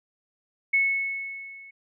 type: tone with level ramp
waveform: sine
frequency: 2200 Hz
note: C#7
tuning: 14 cents flat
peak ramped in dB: -17 to -44 dBFS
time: 0.73-1.71 s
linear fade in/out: 10 ms
effects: none